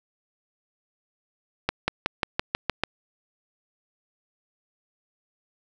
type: accelerating click train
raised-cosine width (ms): 0.3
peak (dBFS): -6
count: 8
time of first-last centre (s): 1.69-2.836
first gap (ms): 190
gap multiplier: 0.95
effects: none